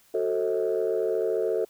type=chord; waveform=sine; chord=F# diminished seventh; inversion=none; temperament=just; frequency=370 / 444 / 532.8 / 639.4 Hz; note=F#4 / A4 / C5 / Eb5; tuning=0 / +16 / +31 / +47 cents; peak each=-28 / -25 / -31 / -31 dBFS; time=0.14-1.65 s; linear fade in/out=5 ms; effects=tanh soft clip ceiling -16 dBFS + white hiss -60 dBFS RMS until 1.69 s